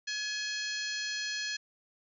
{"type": "harmonic tone with a mistuned harmonic", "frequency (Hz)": 847, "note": "G#5", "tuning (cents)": 34, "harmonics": [2, 3, 4, 5, 6, 7, 8], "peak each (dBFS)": [-37, -42, -43, -38, -43, -43, -50], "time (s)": [0.07, 1.57], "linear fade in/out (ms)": 10, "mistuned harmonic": 4, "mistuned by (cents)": -64, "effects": []}